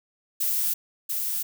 violet noise with echo, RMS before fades -25 dBFS, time 0.4-0.74 s, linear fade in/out 10 ms, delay 690 ms, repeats 1, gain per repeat -3 dB, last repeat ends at 1.43 s, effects none

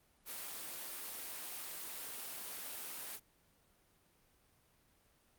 white high-pass noise, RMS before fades -45 dBFS, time 0.25-3.2 s, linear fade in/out 50 ms, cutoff 230 Hz, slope 12 dB/octave, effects pink hiss -71 dBFS RMS until 5.38 s + Opus 32 kbps

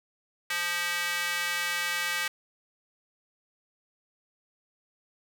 square tone with high-pass filter, 174.61 Hz, F3, in tune, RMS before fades -30 dBFS, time 0.5-2.28 s, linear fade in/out 5 ms, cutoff 1800 Hz, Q 1.8, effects none

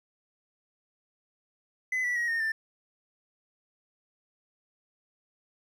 triangle tone with pitch steps, 2021 / 1957.8 / 1896.6 / 1837.3 / 1779.8 Hz, B6 / B6 / A#6 / A#6 / A6, +39 / -16 / +29 / -26 / +19 cents, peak -24 dBFS, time 1.92-2.52 s, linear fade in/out 5 ms, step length 120 ms, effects tanh soft clip ceiling -20 dBFS

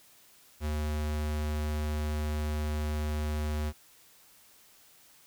square tone, 75.6 Hz, D#2, 49 cents flat, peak -30 dBFS, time 0.6-3.73 s, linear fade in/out 50 ms, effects white hiss -59 dBFS RMS until 5.26 s

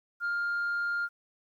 sine tone, 1404 Hz, F6, 9 cents sharp, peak -26 dBFS, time 0.2-1.09 s, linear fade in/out 50 ms, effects tanh soft clip ceiling -26 dBFS + 11-bit

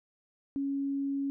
sine tone, 277.2 Hz, C#4, in tune, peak -29 dBFS, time 0.56-1.3 s, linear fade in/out 0 ms, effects none

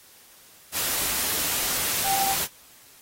sine tone in noise, 781 Hz, G5, 7 cents flat, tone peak -24 dBFS, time 2.03-2.36 s, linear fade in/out 50 ms, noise white, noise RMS -26 dBFS, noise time 0.72-2.48 s, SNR -1 dB, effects white hiss -52 dBFS RMS until 3.01 s + AAC 48 kbps

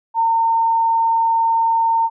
sine tone, 911 Hz, A#5, 40 cents flat, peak -13 dBFS, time 0.14-2.1 s, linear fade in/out 50 ms, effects none

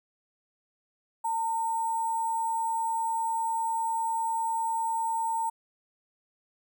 sine tone with sample-and-hold, 905 Hz, A5, 48 cents sharp, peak -26 dBFS, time 1.24-5.5 s, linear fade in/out 10 ms, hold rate 8820 Hz, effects none

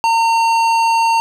sine tone with tanh clipping, 913 Hz, A#5, 36 cents flat, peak -13 dBFS, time 0.04-1.2 s, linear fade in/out 0 ms, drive 15 dB, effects none

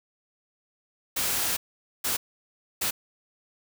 white noise bursts at uneven times, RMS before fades -27 dBFS, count 3, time 1.16-1.57 / 2.04-2.17 / 2.81-2.91 s, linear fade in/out 10 ms, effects none

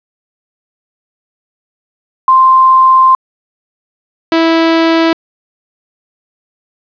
sine / sawtooth tone pair in turn, 1046 / 328.1 Hz, C6 / E4, -1 / -8 cents, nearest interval octave + minor sixth, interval 2007 cents, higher first, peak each -3 dBFS, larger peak neither, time 2.28-3.15 / 4.32-5.13 s, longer first, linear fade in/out 2 ms, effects resampled to 11025 Hz + 7-bit

